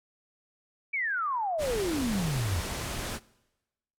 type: exponential sweep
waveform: sine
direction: down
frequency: 2349 to 80.2 Hz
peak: -27 dBFS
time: 0.93-2.61 s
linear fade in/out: 10 ms
type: low-pass noise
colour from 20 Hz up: pink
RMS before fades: -35 dBFS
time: 1.58-3.2 s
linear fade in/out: 50 ms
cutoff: 12000 Hz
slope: 24 dB/octave
effects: noise-tail reverb RT60 1.0 s tail -22 dB re dry